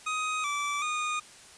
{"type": "tone with pitch steps", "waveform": "25% pulse", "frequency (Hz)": [1253, 1161, 1228], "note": ["D#6", "D6", "D#6"], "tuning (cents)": [12, -20, -23], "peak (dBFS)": -25, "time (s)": [0.06, 1.2], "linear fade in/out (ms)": 10, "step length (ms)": 380, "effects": ["white hiss -51 dBFS RMS until 1.57 s", "resampled to 22050 Hz"]}